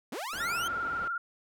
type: linear sweep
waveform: sawtooth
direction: up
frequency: 188.6 to 3232 Hz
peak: -31 dBFS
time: 0.12-0.68 s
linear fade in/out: 5 ms
type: low-pass noise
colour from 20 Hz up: white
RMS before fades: -44 dBFS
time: 0.33-1.08 s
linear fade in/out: 2 ms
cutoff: 1200 Hz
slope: 12 dB/octave
type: tone with vibrato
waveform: sine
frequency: 1385 Hz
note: F6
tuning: 15 cents flat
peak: -30 dBFS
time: 0.4-1.18 s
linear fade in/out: 5 ms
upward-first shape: sine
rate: 20 Hz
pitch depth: 56 cents each way
effects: none